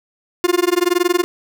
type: tone with amplitude modulation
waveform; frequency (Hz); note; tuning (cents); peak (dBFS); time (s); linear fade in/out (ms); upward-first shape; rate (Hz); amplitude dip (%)
45% pulse; 353.6; F4; +22; -10; 0.44-1.24; 0; sine; 21.3; 100
effects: none